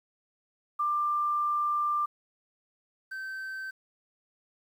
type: tone pair in turn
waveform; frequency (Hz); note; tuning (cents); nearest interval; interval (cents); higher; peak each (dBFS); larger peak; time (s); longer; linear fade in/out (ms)
sine / triangle; 1188 / 1546.8; D6 / G6; +20 / -24; perfect fourth; 456; second; -25 / -33; first; 0.79-2.06 / 3.11-3.71; first; 10
effects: 10-bit